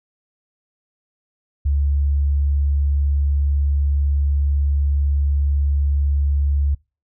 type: tone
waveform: sine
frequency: 71 Hz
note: C#2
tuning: 42 cents sharp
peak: -15 dBFS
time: 1.65-6.75 s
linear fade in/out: 10 ms
effects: noise-tail reverb RT60 0.3 s tail -26 dB re dry